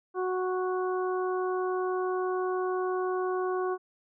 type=harmonic tone; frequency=369.2 Hz; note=F#4; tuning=4 cents flat; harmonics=1 / 2 / 3 / 4; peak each=-28 / -36 / -35 / -42 dBFS; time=0.14-3.78 s; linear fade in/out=50 ms; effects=none